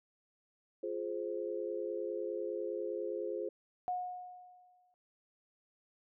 sine chord, F minor, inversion none, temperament just, 349.2 / 419.1 / 523.8 Hz, F4 / Ab4 / C5, 0 / +16 / +2 cents, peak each -40 / -39 / -40 dBFS, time 0.83-3.49 s, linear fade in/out 5 ms
sine tone with exponential decay, 725 Hz, F#5, 35 cents flat, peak -31 dBFS, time 3.88-4.94 s, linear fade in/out 0 ms, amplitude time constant 230 ms
effects none

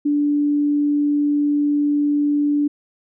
sine tone, 291.7 Hz, D4, 12 cents flat, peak -15 dBFS, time 0.05-2.68 s, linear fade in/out 10 ms, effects none

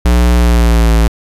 square tone with pitch glide, 60 to 55.98 Hz, B1 to A1, -49 to +31 cents, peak -7 dBFS, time 0.05-1.08 s, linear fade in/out 5 ms, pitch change -120 cents, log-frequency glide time 0.35-0.96 s, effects resampled to 32000 Hz

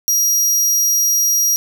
sawtooth tone, 5720 Hz, F8, 41 cents sharp, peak -10 dBFS, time 0.08-1.56 s, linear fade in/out 0 ms, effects none

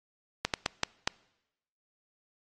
slowing click train, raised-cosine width 0.2 ms, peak -9 dBFS, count 5, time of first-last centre 0.45-1.075 s, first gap 88 ms, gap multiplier 1.4, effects noise-tail reverb RT60 0.9 s tail -24 dB re dry + AAC 32 kbps

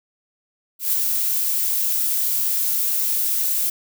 violet noise with ADSR envelope, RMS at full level -18 dBFS, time 0.79-3.7 s, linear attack 140 ms, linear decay 6 ms, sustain -3 dB, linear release 7 ms, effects none

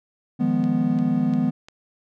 triangle chord, F half-diminished seventh, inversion third, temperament equal, 155.56 / 174.61 / 207.7 / 246.9 Hz, Eb3 / F3 / Ab3 / Cb4, 0 / 0 / 0 / 0 cents, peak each -25 / -24 / -23 / -19 dBFS, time 0.39-1.51 s, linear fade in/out 20 ms
click train, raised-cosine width 0.2 ms, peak -25 dBFS, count 4, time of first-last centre 0.64-1.685 s, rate 2.87 Hz
effects none

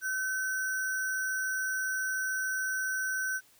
sine tone with sample-and-hold, 1527 Hz, G6, 46 cents flat, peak -29 dBFS, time 0.01-3.41 s, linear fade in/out 50 ms, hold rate 7350 Hz, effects white hiss -62 dBFS RMS until 3.59 s

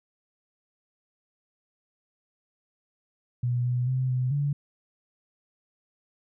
sine tone with pitch steps, 122.3 / 123.7 / 129.4 / 126.9 / 143.3 Hz, B2 / B2 / C3 / B2 / D3, -16 / +3 / -19 / +47 / -42 cents, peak -23 dBFS, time 3.43-4.53 s, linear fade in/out 5 ms, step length 220 ms, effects none

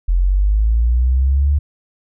sine linear sweep, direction up, 42.33 to 73.42 Hz, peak -11 dBFS, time 0.08-1.59 s, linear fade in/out 10 ms, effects none

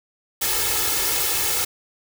white noise with comb filter, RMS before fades -22 dBFS, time 0.41-1.65 s, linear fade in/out 10 ms, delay 2.3 ms, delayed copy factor +0.95, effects none

